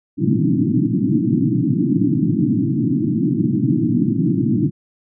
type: band-pass noise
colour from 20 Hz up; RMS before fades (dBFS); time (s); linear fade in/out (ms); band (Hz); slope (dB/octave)
white; -17; 0.17-4.71; 50; 110 to 330; 96
effects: none